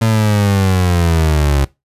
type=linear sweep; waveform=30% pulse; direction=down; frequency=113.5 to 67.9 Hz; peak=-8 dBFS; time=0.01-1.65 s; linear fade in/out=10 ms; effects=noise-tail reverb RT60 0.2 s tail -20 dB re dry + resampled to 32000 Hz